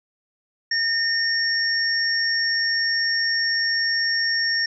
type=tone pair together; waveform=sine; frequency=1825 / 5501 Hz; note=A#6 / F8; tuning=-37 / -27 cents; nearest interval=octave + perfect fifth; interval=1910 cents; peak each=-22 dBFS; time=0.71-4.66 s; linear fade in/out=5 ms; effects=none